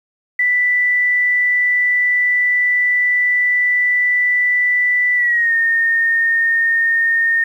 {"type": "tone with pitch glide", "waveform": "sine", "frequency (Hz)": [1978, 1834.9], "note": ["B6", "A#6"], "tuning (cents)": [2, -28], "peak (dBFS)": -12, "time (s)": [0.39, 7.44], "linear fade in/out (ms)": 5, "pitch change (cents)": -130, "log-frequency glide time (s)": [5.15, 5.53], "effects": ["8-bit"]}